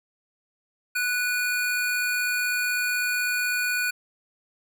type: tone pair together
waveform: square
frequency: 1480 / 2448 Hz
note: F#6 / D#7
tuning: 0 / -29 cents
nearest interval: major sixth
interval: 871 cents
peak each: -26 / -28 dBFS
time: 0.95-3.91 s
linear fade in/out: 10 ms
effects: none